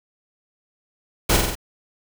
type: noise with echo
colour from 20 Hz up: pink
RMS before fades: -17 dBFS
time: 1.29-1.37 s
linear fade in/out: 10 ms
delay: 46 ms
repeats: 4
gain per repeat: -3 dB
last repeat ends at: 1.554 s
effects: none